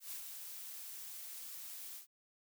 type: noise with ADSR envelope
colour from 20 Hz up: blue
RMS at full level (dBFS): -44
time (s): 0-2.07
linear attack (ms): 110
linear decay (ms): 120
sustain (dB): -4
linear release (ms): 110
effects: none